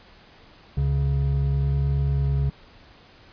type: tone pair together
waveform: triangle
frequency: 69.3 / 138.6 Hz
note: C#2 / C#3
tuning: 0 / 0 cents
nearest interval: octave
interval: 1200 cents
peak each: -21 / -20 dBFS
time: 0.77-2.5 s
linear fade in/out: 5 ms
effects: pink hiss -51 dBFS RMS until 3.32 s + resampled to 11025 Hz